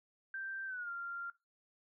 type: tone with pitch glide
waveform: sine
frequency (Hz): 1568 to 1388.9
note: G6 to F6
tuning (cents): 0 to -10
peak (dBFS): -39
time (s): 0.34-1.3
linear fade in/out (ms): 2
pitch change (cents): -210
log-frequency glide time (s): 0.66-0.9
effects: noise-tail reverb RT60 0.2 s tail -17 dB re dry